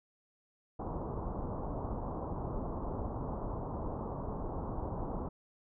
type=low-pass noise; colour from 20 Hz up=pink; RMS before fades=-38 dBFS; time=0.79-5.29 s; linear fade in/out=10 ms; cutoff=1100 Hz; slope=48 dB/octave; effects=none